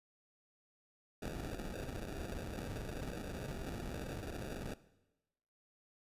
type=noise with sample-and-hold; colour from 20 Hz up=pink; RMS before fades=-43 dBFS; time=1.22-4.74 s; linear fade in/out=5 ms; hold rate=1050 Hz; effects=noise-tail reverb RT60 1.0 s tail -17 dB re dry + resampled to 32000 Hz